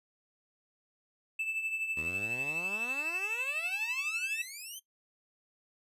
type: tone with tremolo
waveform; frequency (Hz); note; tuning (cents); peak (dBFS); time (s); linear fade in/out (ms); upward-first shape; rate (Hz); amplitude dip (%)
triangle; 2637; E7; 0; -28; 1.39-4.42; 5; triangle; 12; 65
type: exponential sweep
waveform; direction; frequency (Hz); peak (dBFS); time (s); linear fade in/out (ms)
10% pulse; up; 73.42 to 3200; -34; 1.96-4.8; 20
effects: noise-tail reverb RT60 0.1 s tail -17 dB re dry + resampled to 32000 Hz